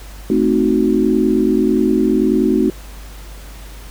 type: chord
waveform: sine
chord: A diminished seventh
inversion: none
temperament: equal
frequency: 220 / 261.6 / 311.1 / 370 Hz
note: A3 / C4 / Eb4 / Gb4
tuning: 0 / 0 / 0 / 0 cents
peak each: -17 dBFS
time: 0.3-2.7 s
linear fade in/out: 2 ms
effects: added 50 Hz sine -32 dBFS peak until 3.9 s + pink hiss -40 dBFS RMS until 3.9 s